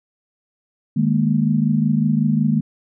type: chord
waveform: sine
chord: D# suspended fourth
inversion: none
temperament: equal with one note detuned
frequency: 153.24 / 207.7 / 233.1 Hz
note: D#3 / G#3 / A#3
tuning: -26 / 0 / 0 cents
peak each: -19 dBFS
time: 0.96-2.61 s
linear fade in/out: 10 ms
effects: none